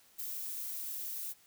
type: noise with ADSR envelope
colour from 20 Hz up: violet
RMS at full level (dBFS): -38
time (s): 0.18-1.34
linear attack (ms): 19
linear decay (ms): 5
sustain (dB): -2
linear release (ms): 31
effects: white hiss -64 dBFS RMS until 1.46 s